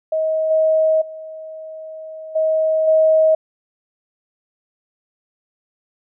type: tone with level steps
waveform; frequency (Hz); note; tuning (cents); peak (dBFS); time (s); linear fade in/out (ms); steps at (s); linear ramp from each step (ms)
sine; 633; D#5; +30; -16 / -12 / -30 / -14 / -10; 0.12-3.35; 5; 0.5 / 1.01 / 2.35 / 2.87; 10
effects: none